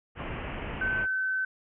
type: low-pass noise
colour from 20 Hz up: pink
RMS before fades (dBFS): -36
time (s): 0.15-1.07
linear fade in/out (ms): 50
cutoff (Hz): 3000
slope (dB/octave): 96
type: tone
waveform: sine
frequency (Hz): 1528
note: G6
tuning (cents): -45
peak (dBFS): -26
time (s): 0.81-1.45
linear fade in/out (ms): 5
effects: none